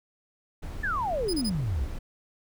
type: noise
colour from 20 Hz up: brown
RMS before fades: -36 dBFS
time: 0.62-1.99 s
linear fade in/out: 10 ms
type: exponential sweep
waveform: sine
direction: down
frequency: 1800 to 58.3 Hz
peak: -26 dBFS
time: 0.83-1.86 s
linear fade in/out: 10 ms
type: tone bursts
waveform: 35% pulse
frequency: 4999 Hz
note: D#8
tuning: 7 cents sharp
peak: -29 dBFS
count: 3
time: 1.28-1.498 s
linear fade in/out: 10 ms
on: 56 ms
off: 25 ms
effects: none